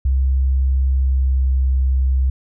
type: tone with pitch glide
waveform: sine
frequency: 66.1 to 65.45 Hz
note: C2 to C2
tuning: +18 to +1 cents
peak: -13 dBFS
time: 0.05-2.3 s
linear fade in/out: 5 ms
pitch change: -17 cents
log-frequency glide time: 0.88-1.48 s
effects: none